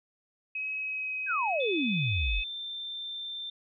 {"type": "tone with vibrato", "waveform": "sine", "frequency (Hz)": 2542, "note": "D#7", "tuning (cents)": 36, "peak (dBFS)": -31, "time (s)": [0.55, 2.44], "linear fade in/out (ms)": 5, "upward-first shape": "triangle", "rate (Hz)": 1.2, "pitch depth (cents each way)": 9}
{"type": "exponential sweep", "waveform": "sine", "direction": "down", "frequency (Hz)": [1686, 38.03], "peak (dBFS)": -27, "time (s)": [1.26, 2.43], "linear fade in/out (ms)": 50}
{"type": "tone with pitch glide", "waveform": "sine", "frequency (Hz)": [3520, 3571], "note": ["A7", "A7"], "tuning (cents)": [0, 25], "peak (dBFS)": -35, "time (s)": [1.6, 3.5], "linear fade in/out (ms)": 5, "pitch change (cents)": 25, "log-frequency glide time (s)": [1.86, 2.57]}
{"effects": []}